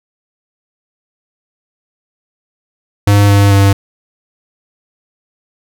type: tone with pitch steps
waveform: square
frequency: 101.7 / 100.5 / 99 Hz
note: G#2 / G2 / G2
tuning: -36 / +44 / +18 cents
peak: -6 dBFS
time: 3.07-3.73 s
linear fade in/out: 5 ms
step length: 220 ms
effects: none